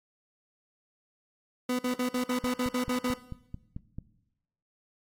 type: tone bursts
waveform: 30% pulse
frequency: 249.8 Hz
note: B3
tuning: 20 cents sharp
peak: -24 dBFS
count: 10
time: 1.69-3.14 s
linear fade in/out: 5 ms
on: 100 ms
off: 50 ms
type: click train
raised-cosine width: 5 ms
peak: -25 dBFS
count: 8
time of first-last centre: 2.44-3.985 s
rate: 4.53 Hz
effects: noise-tail reverb RT60 0.9 s tail -17 dB re dry + AAC 48 kbps